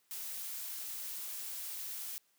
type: noise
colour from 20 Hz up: blue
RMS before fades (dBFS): -42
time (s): 0.11-2.18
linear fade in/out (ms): 0
effects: white hiss -73 dBFS RMS until 2.38 s + high-pass 150 Hz 12 dB/octave